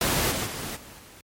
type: noise with level steps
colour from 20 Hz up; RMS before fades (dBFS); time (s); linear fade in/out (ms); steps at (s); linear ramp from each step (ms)
pink; -23 / -28 / -33 / -45 / -48; 0.01-1.21; 2; 0.3 / 0.45 / 0.75 / 0.98; 20
effects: high-pass 60 Hz 12 dB/octave + MP3 64 kbps